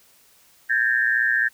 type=tone cluster; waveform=sine; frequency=1581 / 1696 / 1819 Hz; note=G6 / G#6 / A#6; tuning=+14 / +36 / -43 cents; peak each=-22 dBFS; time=0.69-1.49 s; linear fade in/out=20 ms; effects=white hiss -56 dBFS RMS until 1.53 s